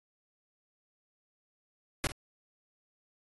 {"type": "noise with echo", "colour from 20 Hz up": "pink", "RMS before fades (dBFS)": -29, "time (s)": [2.04, 2.07], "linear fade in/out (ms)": 0, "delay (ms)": 49, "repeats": 1, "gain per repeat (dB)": -13, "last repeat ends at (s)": 2.119, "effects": ["AAC 32 kbps"]}